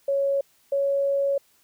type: tone pair in turn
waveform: sine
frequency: 554.4 / 556.6 Hz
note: C#5 / C#5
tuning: 0 / +7 cents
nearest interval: unison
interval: 7 cents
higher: second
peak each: -20 dBFS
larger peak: neither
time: 0.08-0.41 / 0.72-1.38 s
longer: second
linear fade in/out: 5 ms
effects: white hiss -62 dBFS RMS until 1.63 s